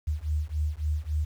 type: beating tone pair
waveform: sine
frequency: 74.3 / 77.9 Hz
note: D2 / D#2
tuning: +21 / +3 cents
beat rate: 3.6 Hz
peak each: -29 dBFS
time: 0.07-1.25 s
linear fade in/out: 10 ms
effects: 9-bit

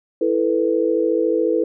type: chord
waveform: sine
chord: E suspended fourth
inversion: none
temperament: equal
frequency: 329.6 / 440 / 493.9 Hz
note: E4 / A4 / B4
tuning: 0 / 0 / 0 cents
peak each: -20 dBFS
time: 0.21-1.64 s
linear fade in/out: 5 ms
effects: none

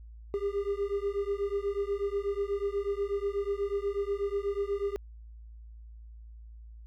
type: beating tone pair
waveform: triangle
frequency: 397.8 / 406 Hz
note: G4 / G#4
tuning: +25 / -39 cents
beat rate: 8.2 Hz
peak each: -30 dBFS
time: 0.34-4.96 s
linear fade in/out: 0 ms
effects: added 56 Hz sine -45 dBFS peak until 6.86 s

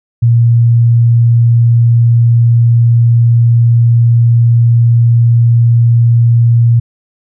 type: tone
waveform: sine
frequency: 117.5 Hz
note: A#2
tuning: 14 cents sharp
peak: -4 dBFS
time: 0.22-6.8 s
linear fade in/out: 10 ms
effects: none

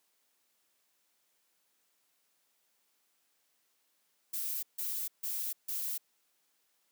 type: noise bursts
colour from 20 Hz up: violet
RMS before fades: -36 dBFS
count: 4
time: 4.33-5.98 s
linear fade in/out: 10 ms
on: 300 ms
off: 150 ms
effects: white hiss -75 dBFS RMS until 6.91 s + high-pass 200 Hz 12 dB/octave

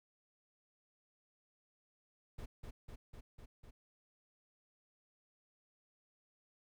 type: noise with echo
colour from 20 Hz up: brown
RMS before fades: -45 dBFS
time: 2.38-2.46 s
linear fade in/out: 10 ms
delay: 250 ms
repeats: 5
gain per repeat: -2 dB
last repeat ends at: 3.71 s
effects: none

